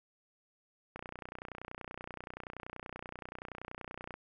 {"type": "click train", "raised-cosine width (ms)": 0.5, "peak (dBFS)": -27, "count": 98, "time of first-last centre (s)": [0.96, 4.14], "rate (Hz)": 30.5, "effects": []}